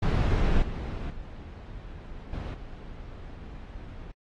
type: noise with level steps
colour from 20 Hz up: brown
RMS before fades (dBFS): -23 / -33 / -41 / -33 / -41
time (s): 0.02-4.12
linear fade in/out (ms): 10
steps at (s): 0.62 / 1.1 / 2.33 / 2.54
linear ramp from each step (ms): 2
effects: low-pass 4000 Hz 12 dB/octave + AAC 32 kbps